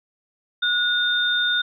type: tone pair together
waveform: sine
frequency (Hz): 1454 / 3632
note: F#6 / A#7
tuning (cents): -31 / -46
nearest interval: octave + major third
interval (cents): 1585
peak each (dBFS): -21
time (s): 0.62-1.62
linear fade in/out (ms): 10
effects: none